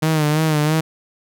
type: tone with vibrato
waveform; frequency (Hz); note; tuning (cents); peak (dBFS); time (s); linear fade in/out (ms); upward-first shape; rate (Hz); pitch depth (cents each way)
sawtooth; 154.1; D#3; -16; -11; 0.02-0.81; 10; sine; 3; 59
effects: none